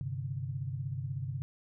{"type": "chord", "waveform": "sine", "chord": "G suspended fourth", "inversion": "none", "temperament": "just", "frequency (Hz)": [98, 130.67, 147], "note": ["G2", "C3", "D3"], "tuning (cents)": [0, -2, 2], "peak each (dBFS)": [-40, -36, -40], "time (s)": [0.01, 1.42], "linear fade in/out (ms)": 0, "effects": []}